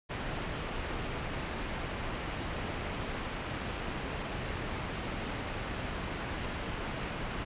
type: low-pass noise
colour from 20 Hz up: pink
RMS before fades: -37 dBFS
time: 0.09-7.45 s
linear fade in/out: 20 ms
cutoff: 3200 Hz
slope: 24 dB/octave
effects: resampled to 8000 Hz